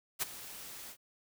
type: noise with ADSR envelope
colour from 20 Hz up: white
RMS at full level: -31 dBFS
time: 0.19-0.97 s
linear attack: 34 ms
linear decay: 15 ms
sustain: -16 dB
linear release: 72 ms
effects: none